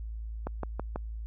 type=click train; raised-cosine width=1 ms; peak=-19 dBFS; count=4; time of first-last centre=0.47-0.959 s; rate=6.13 Hz; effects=added 55 Hz sine -35 dBFS peak until 1.26 s